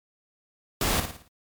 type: noise with echo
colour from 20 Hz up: pink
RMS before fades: -25 dBFS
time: 0.81-1 s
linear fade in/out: 2 ms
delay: 56 ms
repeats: 5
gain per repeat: -7 dB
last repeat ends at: 1.28 s
effects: MP3 96 kbps